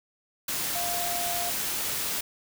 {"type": "tone in noise", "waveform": "sine", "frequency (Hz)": 698.5, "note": "F5", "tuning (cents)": 0, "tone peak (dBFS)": -32, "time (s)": [0.75, 1.5], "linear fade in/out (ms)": 5, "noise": "white", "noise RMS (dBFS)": -30, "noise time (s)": [0.48, 2.21], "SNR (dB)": -5, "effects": []}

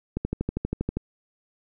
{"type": "click train", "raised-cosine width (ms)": 3, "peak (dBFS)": -13, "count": 11, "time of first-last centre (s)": [0.17, 0.97], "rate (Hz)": 12.5, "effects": []}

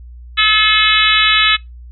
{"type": "harmonic tone", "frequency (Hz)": 430, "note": "A4", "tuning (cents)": -40, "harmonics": [3, 4, 5, 6, 7, 8, 9], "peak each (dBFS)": [-17, -17, -17, -17, -17, -17, -17], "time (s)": [0.37, 1.57], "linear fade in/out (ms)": 20, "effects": ["noise-tail reverb RT60 0.2 s tail -23 dB re dry", "added 60 Hz sine -32 dBFS peak until 1.91 s"]}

